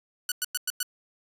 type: tone bursts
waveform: 5% pulse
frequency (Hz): 1480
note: F#6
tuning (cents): 0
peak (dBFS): -14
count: 5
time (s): 0.29-0.83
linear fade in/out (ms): 2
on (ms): 28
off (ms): 100
effects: resampled to 32000 Hz